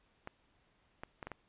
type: clicks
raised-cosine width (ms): 0.5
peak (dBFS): -27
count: 5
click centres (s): 0.274 / 1.035 / 1.228 / 1.27 / 1.317
effects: pink hiss -72 dBFS RMS until 1.48 s + resampled to 8000 Hz